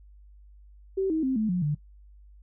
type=tone with pitch steps; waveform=sine; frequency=384.4 / 317.7 / 262.6 / 217 / 179.33 / 148.21 Hz; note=G4 / D#4 / C4 / A3 / F3 / D3; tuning=-34 / +36 / +6 / -24 / +46 / +16 cents; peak=-23 dBFS; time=0.97-1.75 s; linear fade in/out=10 ms; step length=130 ms; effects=noise-tail reverb RT60 0.1 s tail -20 dB re dry + added 50 Hz sine -49 dBFS peak until 2.42 s